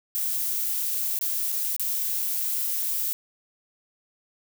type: noise with dropouts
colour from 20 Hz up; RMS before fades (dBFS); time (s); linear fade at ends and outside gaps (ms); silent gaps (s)
violet; -27; 0.15-3.13; 0; 1.189-1.212 / 1.52-1.525 / 1.764-1.796
effects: none